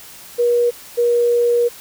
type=tone pair in turn; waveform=sine; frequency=479.6 / 477.3 Hz; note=A#4 / A#4; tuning=+49 / +41 cents; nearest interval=unison; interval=8 cents; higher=first; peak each=-12 dBFS; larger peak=neither; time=0.38-0.71 / 0.97-1.69 s; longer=second; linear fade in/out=20 ms; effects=white hiss -39 dBFS RMS until 1.8 s